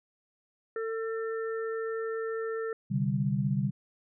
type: harmonic tone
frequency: 448.8 Hz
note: A4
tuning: 34 cents sharp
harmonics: 1 / 3 / 4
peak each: -31 / -41 / -43 dBFS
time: 0.76-2.73 s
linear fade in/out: 2 ms
type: chord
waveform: sine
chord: C suspended second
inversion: none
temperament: equal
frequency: 130.81 / 146.83 / 196 Hz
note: C3 / D3 / G3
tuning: 0 / 0 / 0 cents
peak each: -30 dBFS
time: 2.9-3.71 s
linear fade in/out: 20 ms
effects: none